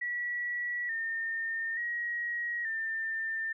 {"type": "tone with pitch steps", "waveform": "sine", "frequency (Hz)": [1937, 1818, 1898, 1794], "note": ["B6", "A#6", "A#6", "A6"], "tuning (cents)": [-34, -44, 31, 33], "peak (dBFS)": -31, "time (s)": [0.01, 3.53], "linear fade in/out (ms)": 10, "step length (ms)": 880, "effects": []}